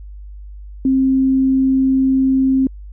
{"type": "tone", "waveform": "sine", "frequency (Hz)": 264.9, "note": "C4", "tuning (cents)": 22, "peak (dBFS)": -11, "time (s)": [0.85, 2.67], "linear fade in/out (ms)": 2, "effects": ["added 50 Hz sine -31 dBFS peak until 2.92 s"]}